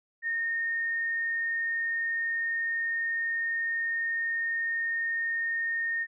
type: tone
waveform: sine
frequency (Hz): 1838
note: A#6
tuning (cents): -25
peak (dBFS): -27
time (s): 0.22-6.07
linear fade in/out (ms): 50
effects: none